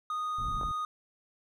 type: tone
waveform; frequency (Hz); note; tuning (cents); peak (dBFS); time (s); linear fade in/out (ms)
triangle; 1238; D#6; -9; -29; 0.1-0.85; 2
type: low-pass noise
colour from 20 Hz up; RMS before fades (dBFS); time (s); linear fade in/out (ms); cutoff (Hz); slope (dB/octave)
pink; -38; 0.38-0.72; 10; 130; 12
type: clicks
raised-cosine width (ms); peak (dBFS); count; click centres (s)
1; -27; 2; 0.612 / 0.633
effects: none